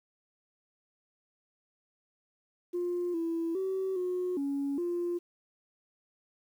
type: tone with pitch steps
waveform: sine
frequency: 352.7 / 331.9 / 380.6 / 362.3 / 279.9 / 348.6 Hz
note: F4 / E4 / F#4 / F#4 / C#4 / F4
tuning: +17 / +12 / +49 / -36 / +17 / -3 cents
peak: -28 dBFS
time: 2.73-5.19 s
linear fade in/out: 20 ms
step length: 410 ms
effects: tanh soft clip ceiling -26 dBFS + 10-bit